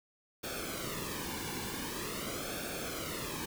pink noise with flanger, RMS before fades -39 dBFS, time 0.43-3.46 s, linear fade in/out 10 ms, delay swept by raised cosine 1 to 1.59 ms, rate 0.45 Hz, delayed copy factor -0.7, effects none

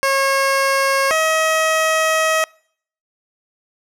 15% pulse tone pair in turn, 544 / 636.5 Hz, C#5 / D#5, -33 / +39 cents, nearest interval minor third, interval 272 cents, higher second, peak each -8 dBFS, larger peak neither, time 0.03-1.11 / 1.11-2.44 s, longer second, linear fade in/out 0 ms, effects noise-tail reverb RT60 0.6 s tail -26 dB re dry + low-pass 12000 Hz 12 dB/octave

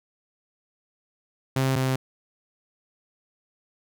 sawtooth tone pair in turn, 132.7 / 131.02 Hz, C3 / C3, +25 / +3 cents, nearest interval unison, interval 22 cents, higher first, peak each -17 / -18 dBFS, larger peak first, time 1.56-1.76 / 1.76-1.96 s, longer neither, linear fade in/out 5 ms, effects none

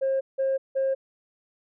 sine tone bursts, 536 Hz, C5, 42 cents sharp, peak -20 dBFS, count 3, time 0.01-0.95 s, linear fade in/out 20 ms, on 200 ms, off 170 ms, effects tanh soft clip ceiling -19 dBFS

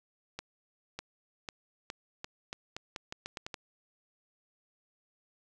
accelerating click train, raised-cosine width 0.2 ms, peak -21 dBFS, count 13, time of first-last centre 0.39-3.542 s, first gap 600 ms, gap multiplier 0.83, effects none

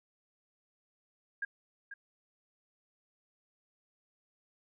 sine tone with echo, 1619 Hz, G#6, 45 cents flat, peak -32 dBFS, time 1.42-1.45 s, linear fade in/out 5 ms, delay 490 ms, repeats 1, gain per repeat -10 dB, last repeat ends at 1.94 s, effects none

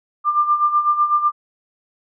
sine tone with tremolo, 1193 Hz, D6, 27 cents sharp, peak -11 dBFS, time 0.24-1.32 s, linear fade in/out 50 ms, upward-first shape sine, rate 8 Hz, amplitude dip 70%, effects none

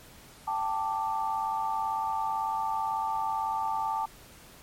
sine chord, G suspended second, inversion none, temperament just, 784 / 882 / 1176 Hz, G5 / A5 / D6, 0 / +4 / +2 cents, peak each -34 / -29 / -34 dBFS, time 0.47-4.06 s, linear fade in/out 10 ms, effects pink hiss -52 dBFS RMS until 4.62 s + MP3 64 kbps

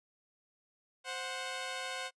10% pulse tone pair together, 523.3 / 735.3 Hz, C5 / F#5, 0 / -11 cents, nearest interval tritone, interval 589 cents, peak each -32 / -32 dBFS, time 1.04-2.11 s, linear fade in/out 50 ms, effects noise-tail reverb RT60 0.1 s tail -25 dB re dry + resampled to 22050 Hz

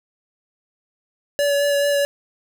square tone with vibrato, 571 Hz, D5, 49 cents flat, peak -17 dBFS, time 1.39-2.05 s, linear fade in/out 0 ms, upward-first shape sine, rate 4.6 Hz, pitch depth 14 cents each way, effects none

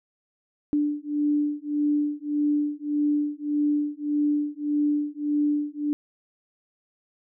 sine beating tone pair, 293.7 / 295.4 Hz, D4 / D4, 0 / +10 cents, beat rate 1.7 Hz, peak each -25 dBFS, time 0.73-5.93 s, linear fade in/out 0 ms, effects none

